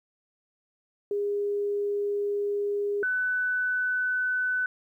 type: tone pair in turn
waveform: sine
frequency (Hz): 407.8 / 1500.1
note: G#4 / F#6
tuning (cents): -32 / +23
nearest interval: octave + major seventh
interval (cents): 2255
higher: second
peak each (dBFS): -25 / -24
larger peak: second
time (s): 1.11-3.03 / 3.03-4.66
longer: first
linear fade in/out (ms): 2
effects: 11-bit